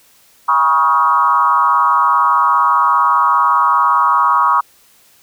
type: tone with frequency modulation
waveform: sine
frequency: 1108.7 Hz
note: C#6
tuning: in tune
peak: -9 dBFS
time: 0.48-4.61 s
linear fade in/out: 10 ms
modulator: 145 Hz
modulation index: 1.3
effects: white hiss -50 dBFS RMS until 5.22 s